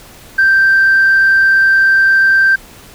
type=tone with frequency modulation; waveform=sine; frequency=1568 Hz; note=G6; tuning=in tune; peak=-5 dBFS; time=0.38-2.56 s; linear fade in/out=10 ms; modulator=36.9 Hz; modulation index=0.22; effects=tanh soft clip ceiling -3 dBFS + pink hiss -38 dBFS RMS until 2.94 s